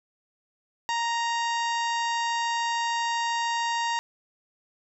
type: harmonic tone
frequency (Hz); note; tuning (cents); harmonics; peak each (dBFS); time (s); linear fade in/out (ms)
933; A#5; +1; 1 / 2 / 3 / 4 / 5 / 6 / 7 / 8; -26 / -32 / -36 / -38 / -40 / -42 / -43 / -44; 0.89-3.99; 0
effects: none